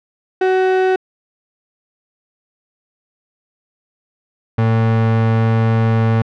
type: tone pair in turn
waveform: 35% pulse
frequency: 374.7 / 112.63 Hz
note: F#4 / A2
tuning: +22 / +41 cents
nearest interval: octave + major sixth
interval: 2081 cents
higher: first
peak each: -10 dBFS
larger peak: neither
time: 0.41-0.96 / 4.58-6.22 s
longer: second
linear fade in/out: 5 ms
effects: low-pass 2000 Hz 12 dB/octave